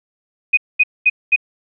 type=tone bursts; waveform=sine; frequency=2496 Hz; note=D#7; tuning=5 cents sharp; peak=-8 dBFS; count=4; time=0.53-1.362 s; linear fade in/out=10 ms; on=43 ms; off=220 ms; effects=none